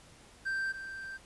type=tone pair in turn; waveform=triangle; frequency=1568 / 1568 Hz; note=G6 / G6; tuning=0 / 0 cents; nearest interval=unison; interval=0 cents; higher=neither; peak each=-29 / -38 dBFS; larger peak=first; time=0.45-0.73 / 0.73-1.18 s; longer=second; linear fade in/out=20 ms; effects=pink hiss -57 dBFS RMS until 1.25 s + resampled to 24000 Hz